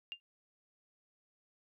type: tone with exponential decay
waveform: sine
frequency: 2800 Hz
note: F7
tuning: 4 cents sharp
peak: -35 dBFS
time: 0.12-0.2 s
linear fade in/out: 0 ms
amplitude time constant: 16 ms
effects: none